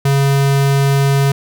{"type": "tone", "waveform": "square", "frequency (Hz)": 138.59, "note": "C#3", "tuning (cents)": 0, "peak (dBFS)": -11, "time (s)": [0.05, 1.32], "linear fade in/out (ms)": 5, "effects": []}